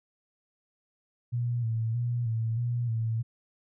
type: tone with vibrato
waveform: sine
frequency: 116.54 Hz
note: A#2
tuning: in tune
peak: -26 dBFS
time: 1.32-3.23 s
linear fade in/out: 20 ms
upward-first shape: square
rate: 1.6 Hz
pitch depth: 54 cents each way
effects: none